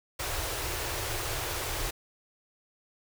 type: band-stop noise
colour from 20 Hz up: pink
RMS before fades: -33 dBFS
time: 0.19-1.91 s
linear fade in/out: 10 ms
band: 130 to 320 Hz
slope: 48 dB/octave
effects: none